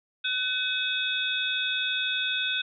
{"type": "tone cluster", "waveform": "sine", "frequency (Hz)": [1510, 2553, 3404, 3672], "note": ["F#6", "D#7", "G#7", "A#7"], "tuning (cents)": [35, 44, 42, -27], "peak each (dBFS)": -31, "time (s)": [0.24, 2.62], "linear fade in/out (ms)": 10, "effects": []}